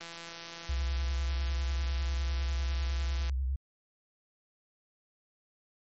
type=click train; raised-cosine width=0.2 ms; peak=-26 dBFS; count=553; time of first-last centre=0.01-3.296 s; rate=168 Hz
type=tone with vibrato; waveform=sine; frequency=65.41 Hz; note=C2; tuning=in tune; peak=-28 dBFS; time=0.69-3.56 s; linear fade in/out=5 ms; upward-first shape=sine; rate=10 Hz; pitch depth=80 cents each way
effects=MP3 32 kbps